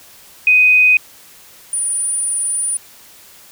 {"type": "tone pair in turn", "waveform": "sine", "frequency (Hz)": [2500, 9439], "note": ["D#7", "D9"], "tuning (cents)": [8, 8], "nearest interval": "octave + major seventh", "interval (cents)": 2300, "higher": "second", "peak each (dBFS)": [-7, -16], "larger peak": "first", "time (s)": [[0.47, 0.97], [1.73, 2.77]], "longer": "second", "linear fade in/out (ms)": 2, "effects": ["white hiss -43 dBFS RMS until 3.51 s"]}